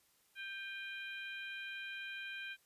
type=harmonic tone with a mistuned harmonic; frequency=786 Hz; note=G5; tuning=4 cents sharp; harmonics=2 / 3 / 4 / 5; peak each=-45 / -47 / -51 / -57 dBFS; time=0.35-2.57 s; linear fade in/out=50 ms; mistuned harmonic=3; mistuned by=+49 cents; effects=white hiss -72 dBFS RMS until 2.65 s + resampled to 32000 Hz